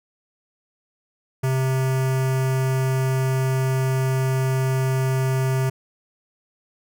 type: tone with notch filter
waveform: square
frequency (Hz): 131.5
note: C3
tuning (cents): +9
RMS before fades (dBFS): -21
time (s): 1.43-5.7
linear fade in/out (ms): 10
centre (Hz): 3800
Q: 1.6
effects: none